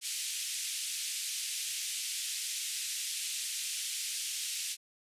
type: band-pass noise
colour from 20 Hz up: white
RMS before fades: -37 dBFS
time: 0.01-4.77 s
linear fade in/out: 50 ms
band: 2400 to 10000 Hz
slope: 24 dB/octave
effects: resampled to 32000 Hz